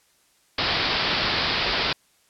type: low-pass noise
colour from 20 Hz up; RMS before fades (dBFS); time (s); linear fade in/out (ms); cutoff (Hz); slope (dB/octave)
white; -24; 0.58-1.93; 5; 5000; 96
effects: white hiss -62 dBFS RMS until 2.29 s + low-pass 11000 Hz 12 dB/octave